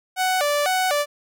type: tone with vibrato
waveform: sawtooth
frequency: 659.3 Hz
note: E5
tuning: in tune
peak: -15 dBFS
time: 0.16-1.06 s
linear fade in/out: 50 ms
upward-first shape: square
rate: 2 Hz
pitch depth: 210 cents each way
effects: none